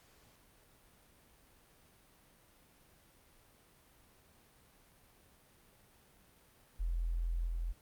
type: tone with level steps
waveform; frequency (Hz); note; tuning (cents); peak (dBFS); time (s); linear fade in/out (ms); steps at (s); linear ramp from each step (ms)
sine; 42.25; E1; +43; -32 / -34; 6.79-7.73; 20; 7.46; 20
effects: pink hiss -65 dBFS RMS until 7.81 s + Opus 48 kbps